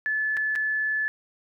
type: tone with dropouts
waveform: sine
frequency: 1731 Hz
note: A6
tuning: 29 cents flat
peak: -23 dBFS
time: 0.06-1.08 s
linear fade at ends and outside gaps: 0 ms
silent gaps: 0.368-0.372 / 0.554-0.559 s
effects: none